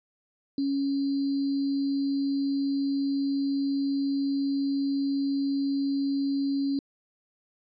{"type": "tone with sample-and-hold", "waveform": "sine", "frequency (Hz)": 277.2, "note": "C#4", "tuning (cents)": 0, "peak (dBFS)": -24, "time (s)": [0.58, 6.79], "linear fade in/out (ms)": 2, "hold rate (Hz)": 4410, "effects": ["resampled to 16000 Hz"]}